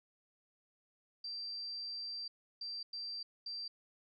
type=tone bursts at uneven times; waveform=sine; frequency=4699 Hz; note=D8; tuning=in tune; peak=-40 dBFS; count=4; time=1.24-2.28 / 2.61-2.83 / 2.93-3.23 / 3.46-3.68 s; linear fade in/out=5 ms; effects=none